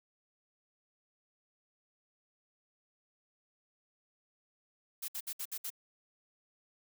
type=noise bursts; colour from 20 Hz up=blue; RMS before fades=-39 dBFS; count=6; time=5.02-5.703 s; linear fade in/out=10 ms; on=63 ms; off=61 ms; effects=none